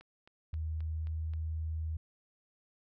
click train, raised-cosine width 0.3 ms, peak -40 dBFS, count 6, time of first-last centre 0.01-1.336 s, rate 3.77 Hz
sine tone with pitch glide, 79 to 79.55 Hz, D#2 to D#2, +27 to +39 cents, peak -33 dBFS, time 0.53-1.97 s, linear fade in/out 5 ms, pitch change +12 cents, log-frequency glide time 0.65-1.26 s
effects none

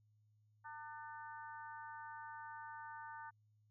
harmonic tone with a mistuned harmonic, 300 Hz, D4, 37 cents sharp, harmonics 3 / 4 / 5 / 6, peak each -50 / -56 / -54 / -59 dBFS, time 0.64-3.31 s, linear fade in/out 20 ms, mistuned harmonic 6, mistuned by -17 cents, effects added 106 Hz sine -70 dBFS peak until 3.7 s

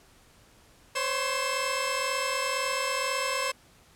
20% pulse tone cluster, 514 / 556 / 1057 / 2630 Hz, C5 / C#5 / C6 / E7, -31 / +5 / +17 / -5 cents, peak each -28 dBFS, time 0.95-3.52 s, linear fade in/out 10 ms, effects pink hiss -58 dBFS RMS until 3.95 s + low-pass 12000 Hz 12 dB/octave

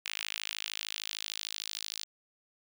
sawtooth tone with high-pass filter sweep, 53.2 Hz, G#1, 42 cents sharp, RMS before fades -39 dBFS, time 0.05-2.04 s, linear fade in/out 5 ms, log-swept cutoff 2600 to 4200 Hz, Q 2.1, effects none

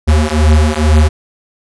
square beating tone pair, 75.6 / 77.8 Hz, D#2 / D#2, -49 / 0 cents, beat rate 2.2 Hz, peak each -11 dBFS, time 0.07-1.09 s, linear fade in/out 20 ms, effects resampled to 24000 Hz

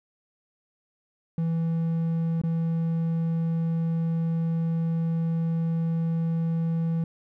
triangle tone with dropouts, 164.81 Hz, E3, in tune, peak -21 dBFS, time 1.38-7.04 s, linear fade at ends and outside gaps 2 ms, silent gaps 2.416-2.436 s, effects none

